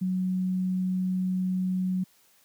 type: tone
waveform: sine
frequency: 185 Hz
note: F#3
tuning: in tune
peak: -24 dBFS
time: 0.01-2.04 s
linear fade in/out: 10 ms
effects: white hiss -62 dBFS RMS until 2.44 s + high-pass 100 Hz 12 dB/octave